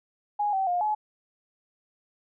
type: tone with pitch steps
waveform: sine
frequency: 828 / 769 / 710 / 850 Hz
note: G#5 / G5 / F5 / G#5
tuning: -5 / -33 / +28 / +40 cents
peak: -23 dBFS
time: 0.39-0.95 s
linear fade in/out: 10 ms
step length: 140 ms
effects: none